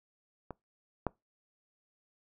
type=clicks; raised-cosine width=1 ms; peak=-26 / -16 dBFS; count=2; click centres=0.507 / 1.067 s; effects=noise-tail reverb RT60 0.2 s tail -24 dB re dry